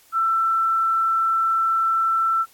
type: tone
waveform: sine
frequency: 1336 Hz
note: E6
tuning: 23 cents sharp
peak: -17 dBFS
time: 0.12-2.46 s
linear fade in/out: 50 ms
effects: white hiss -54 dBFS RMS until 2.53 s + AAC 64 kbps